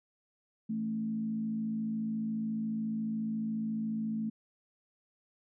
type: tone with frequency modulation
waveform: sine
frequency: 220 Hz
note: A3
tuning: in tune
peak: -31 dBFS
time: 0.69-4.3 s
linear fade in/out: 10 ms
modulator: 54.2 Hz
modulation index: 0.45
effects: none